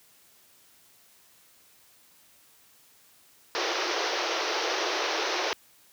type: band-pass noise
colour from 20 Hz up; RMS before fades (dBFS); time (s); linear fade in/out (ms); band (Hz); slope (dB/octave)
pink; -29; 3.55-5.53; 0; 330 to 6100; 96
effects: white hiss -59 dBFS RMS until 5.92 s + high-pass 60 Hz 12 dB/octave